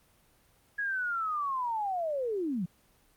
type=linear sweep; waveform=sine; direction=down; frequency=1677 to 158.2 Hz; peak=-29 dBFS; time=0.78-2.66 s; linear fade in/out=10 ms; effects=pink hiss -65 dBFS RMS until 3.16 s + Opus 24 kbps